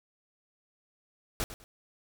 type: noise with echo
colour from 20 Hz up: pink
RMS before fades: -31 dBFS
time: 1.4-1.44 s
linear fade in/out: 0 ms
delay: 100 ms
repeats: 2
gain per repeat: -12 dB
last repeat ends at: 1.64 s
effects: none